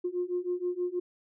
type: beating tone pair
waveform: sine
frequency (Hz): 353.5 / 359.8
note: F4 / F#4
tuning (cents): +21 / -48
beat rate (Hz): 6.3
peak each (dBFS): -32 / -31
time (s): 0.04-1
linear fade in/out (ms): 10
effects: tanh soft clip ceiling -21 dBFS